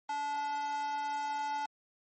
square tone with high-pass filter, 289.1 Hz, D4, 27 cents flat, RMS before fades -35 dBFS, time 0.09-1.66 s, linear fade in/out 5 ms, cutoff 880 Hz, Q 4.1, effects MP3 32 kbps

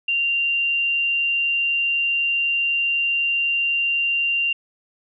sine tone, 2776 Hz, F7, 11 cents flat, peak -18 dBFS, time 0.08-4.53 s, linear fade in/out 5 ms, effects none

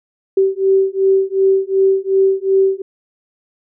sine beating tone pair, 384.6 / 387.3 Hz, G4 / G4, -33 / -21 cents, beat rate 2.7 Hz, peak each -14 dBFS, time 0.37-2.82 s, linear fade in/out 5 ms, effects none

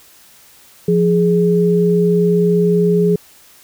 sine tone pair together, 174.2 / 417.6 Hz, F3 / G#4, -4 / +10 cents, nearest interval octave + minor third, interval 1514 cents, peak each -13 dBFS, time 0.88-3.16 s, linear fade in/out 5 ms, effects white hiss -46 dBFS RMS until 3.63 s

